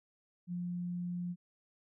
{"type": "tone", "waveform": "sine", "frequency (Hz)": 176.4, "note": "F3", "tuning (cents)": 18, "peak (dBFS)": -35, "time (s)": [0.47, 1.36], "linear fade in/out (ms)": 50, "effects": []}